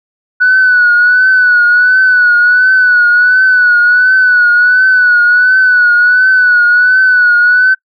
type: tone with vibrato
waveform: sine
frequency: 1480 Hz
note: F#6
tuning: in tune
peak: -3 dBFS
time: 0.4-7.75 s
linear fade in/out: 20 ms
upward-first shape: triangle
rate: 1.4 Hz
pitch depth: 60 cents each way
effects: noise-tail reverb RT60 0.1 s tail -25 dB re dry + tanh soft clip ceiling 0 dBFS